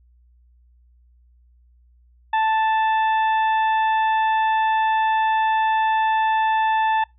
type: harmonic tone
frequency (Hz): 880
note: A5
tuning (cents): 0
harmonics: 1 / 2 / 3 / 4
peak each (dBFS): -17 / -26 / -34 / -37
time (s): 2.33-7.04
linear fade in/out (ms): 5
effects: noise-tail reverb RT60 0.2 s tail -25 dB re dry + added 60 Hz sine -52 dBFS peak until 7.18 s